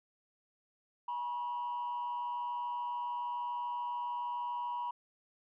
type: tone with frequency modulation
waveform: sine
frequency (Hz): 967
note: B5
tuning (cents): -37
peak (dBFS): -33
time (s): 1.08-4.91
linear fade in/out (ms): 5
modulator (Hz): 121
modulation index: 0.42
effects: tanh soft clip ceiling -32 dBFS

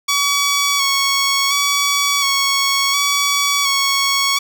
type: tone with vibrato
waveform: 10% pulse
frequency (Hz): 1122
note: C#6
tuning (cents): +21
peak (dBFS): -6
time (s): 0.08-4.39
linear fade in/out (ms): 10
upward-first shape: square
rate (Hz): 0.7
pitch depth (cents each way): 22
effects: none

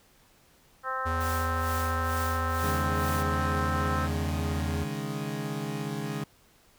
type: harmonic tone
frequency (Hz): 261.2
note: C4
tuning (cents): -3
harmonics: 2 / 3 / 4 / 5 / 6 / 7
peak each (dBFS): -38 / -39 / -35 / -32 / -38 / -42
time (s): 0.83-4.09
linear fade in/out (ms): 50
type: tone with vibrato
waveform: square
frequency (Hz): 82.41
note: E2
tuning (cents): 0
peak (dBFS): -30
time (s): 1.05-4.85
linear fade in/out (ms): 20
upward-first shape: sine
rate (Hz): 14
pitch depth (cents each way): 20
type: noise with tremolo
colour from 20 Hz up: white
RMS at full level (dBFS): -39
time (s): 1.2-3.23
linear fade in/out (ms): 10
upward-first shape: sine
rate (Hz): 2.2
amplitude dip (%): 80
type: chord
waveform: 30% pulse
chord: C# suspended second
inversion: none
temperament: equal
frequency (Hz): 138.59 / 155.56 / 207.7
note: C#3 / D#3 / G#3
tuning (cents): 0 / 0 / 0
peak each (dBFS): -33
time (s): 2.63-6.24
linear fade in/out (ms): 5
effects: pink hiss -61 dBFS RMS until 6.78 s

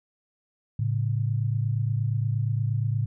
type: tone pair together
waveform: sine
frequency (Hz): 110.07 / 138.59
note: A2 / C#3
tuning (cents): +1 / 0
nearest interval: major third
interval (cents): 399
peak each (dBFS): -24 / -28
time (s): 0.79-3.06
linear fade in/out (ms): 5
effects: none

